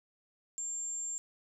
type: tone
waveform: sine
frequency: 7360 Hz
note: A#8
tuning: 23 cents flat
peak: -35 dBFS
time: 0.58-1.18 s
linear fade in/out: 0 ms
effects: none